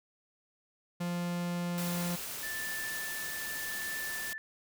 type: tone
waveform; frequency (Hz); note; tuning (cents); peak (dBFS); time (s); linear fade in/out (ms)
45% pulse; 174.61; F3; 0; -32; 1-2.16; 10
type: noise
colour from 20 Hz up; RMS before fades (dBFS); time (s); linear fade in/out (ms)
white; -40; 1.78-4.33; 0
type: tone with tremolo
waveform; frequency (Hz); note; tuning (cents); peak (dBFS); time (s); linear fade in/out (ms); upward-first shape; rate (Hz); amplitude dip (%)
sine; 1760; A6; 0; -36; 2.43-4.38; 0; triangle; 0.82; 30
effects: none